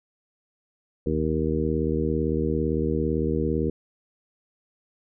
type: harmonic tone with a mistuned harmonic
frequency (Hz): 77.78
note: D#2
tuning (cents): 0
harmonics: 1 / 2 / 3 / 4 / 5 / 6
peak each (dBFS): -29 / -29 / -29 / -29 / -29 / -29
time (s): 1.06-3.7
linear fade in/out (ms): 5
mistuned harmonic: 1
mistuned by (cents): -110
effects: none